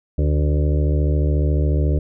harmonic tone with a mistuned harmonic, 74.1 Hz, D2, 16 cents sharp, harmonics 1 / 2 / 4 / 5 / 6 / 7 / 8, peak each -16 / -22 / -28 / -30 / -32 / -33 / -34 dBFS, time 0.18-1.99 s, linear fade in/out 5 ms, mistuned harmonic 4, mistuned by -49 cents, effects none

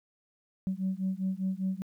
sine beating tone pair, 186.8 / 191.8 Hz, F#3 / G3, +17 / -37 cents, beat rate 5 Hz, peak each -31 dBFS, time 0.67-1.82 s, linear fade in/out 0 ms, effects tanh soft clip ceiling -23 dBFS + 11-bit

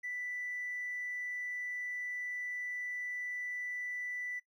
triangle tone, 1979 Hz, B6, 3 cents sharp, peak -34 dBFS, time 0.03-4.4 s, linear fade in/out 20 ms, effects noise-tail reverb RT60 0.1 s tail -21 dB re dry + tanh soft clip ceiling -33 dBFS

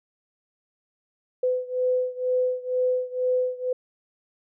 sine beating tone pair, 504 / 506.1 Hz, B4 / B4, +35 / +42 cents, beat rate 2.1 Hz, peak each -24 / -26 dBFS, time 1.43-3.73 s, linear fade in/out 5 ms, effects none

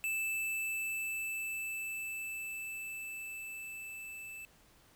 square tone with level ramp, 2637 Hz, E7, in tune, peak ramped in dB -33 to -45 dBFS, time 0.04-4.45 s, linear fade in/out 0 ms, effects pink hiss -64 dBFS RMS until 4.95 s

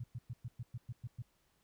sine tone bursts, 119.9 Hz, A#2, 49 cents sharp, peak -39 dBFS, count 9, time 0-1.222 s, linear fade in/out 5 ms, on 38 ms, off 110 ms, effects pink hiss -75 dBFS RMS until 1.63 s

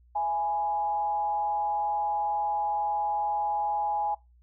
sine tone with frequency modulation, 830.6 Hz, G#5, in tune, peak -25 dBFS, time 0.15-4.15 s, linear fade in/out 10 ms, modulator 161 Hz, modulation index 0.4, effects noise-tail reverb RT60 0.2 s tail -20 dB re dry + added 60 Hz sine -56 dBFS peak until 4.42 s

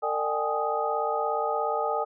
sine tone cluster, 452.5 / 599 / 779 / 836 / 1248 Hz, A4 / D5 / G5 / G#5 / D#6, +48 / +34 / -11 / +11 / +5 cents, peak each -31 dBFS, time 0.02-2.05 s, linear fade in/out 20 ms, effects none

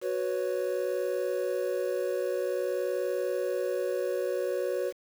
triangle chord, F# suspended fourth, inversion none, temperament equal, 370 / 493.9 / 554.4 Hz, F#4 / B4 / C#5, 0 / 0 / 0 cents, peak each -30 dBFS, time 0.01-4.93 s, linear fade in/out 50 ms, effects 8-bit

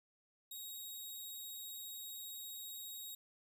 10% pulse tone, 3783 Hz, A#7, 25 cents sharp, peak -38 dBFS, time 0.51-3.15 s, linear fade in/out 5 ms, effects none

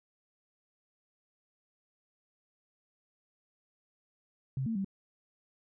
sine tone with pitch steps, 132.9 / 225.7 / 194.4 Hz, C3 / A3 / G3, +27 / +44 / -14 cents, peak -30 dBFS, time 4.57-4.846 s, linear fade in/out 2 ms, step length 92 ms, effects none

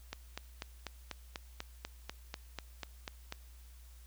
click train, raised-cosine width 0.2 ms, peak -22 dBFS, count 14, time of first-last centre 0.13-3.324 s, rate 4.07 Hz, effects added 60 Hz sine -52 dBFS peak until 4.06 s + white hiss -64 dBFS RMS until 4.06 s

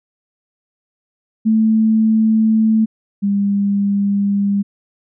sine tone pair in turn, 220 / 200.7 Hz, A3 / G3, 0 / +41 cents, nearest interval major second, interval 159 cents, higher first, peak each -10 / -13 dBFS, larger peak first, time 1.45-2.86 / 3.22-4.63 s, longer neither, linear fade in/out 20 ms, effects none

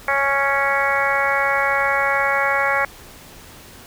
harmonic tone, 277.2 Hz, C#4, in tune, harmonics 2 / 3 / 4 / 5 / 6 / 7 / 8, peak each -24 / -24 / -24 / -24 / -24 / -24 / -24 dBFS, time 0.08-2.85 s, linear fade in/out 2 ms, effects pink hiss -42 dBFS RMS until 3.86 s

